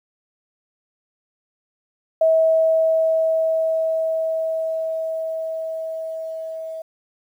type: tone with level ramp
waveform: sine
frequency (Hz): 645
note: E5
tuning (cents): -38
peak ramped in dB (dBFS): -12 to -28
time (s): 2.21-6.82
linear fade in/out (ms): 5
effects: 9-bit